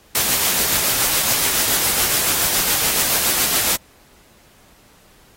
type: noise with tremolo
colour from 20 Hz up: white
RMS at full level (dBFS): -17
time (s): 0.15-3.76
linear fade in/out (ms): 2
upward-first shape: sine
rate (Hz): 7.1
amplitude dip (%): 30
effects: pink hiss -52 dBFS RMS until 5.36 s + AAC 48 kbps